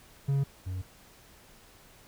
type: tone pair in turn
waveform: triangle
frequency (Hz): 138.59 / 92.5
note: C#3 / F#2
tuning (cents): 0 / 0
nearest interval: perfect fifth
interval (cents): 700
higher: first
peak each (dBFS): -22 / -30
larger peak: first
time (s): 0.28-0.44 / 0.66-0.82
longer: neither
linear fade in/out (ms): 10
effects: pink hiss -56 dBFS RMS until 2.07 s